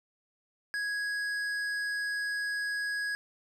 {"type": "tone with hard clipping", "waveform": "sine", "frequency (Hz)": 1661.2, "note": "G#6", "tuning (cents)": 0, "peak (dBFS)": -32, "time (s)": [0.74, 3.15], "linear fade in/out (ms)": 0, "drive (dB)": 9, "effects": []}